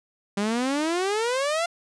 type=exponential sweep; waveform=sawtooth; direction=up; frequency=196.9 to 698.5 Hz; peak=-19 dBFS; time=0.37-1.66 s; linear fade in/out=5 ms; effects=resampled to 22050 Hz